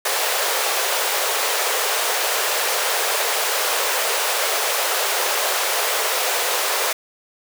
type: high-pass noise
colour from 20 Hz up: pink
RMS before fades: -21 dBFS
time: 0.05-6.93 s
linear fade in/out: 5 ms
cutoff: 430 Hz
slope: 48 dB/octave
effects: none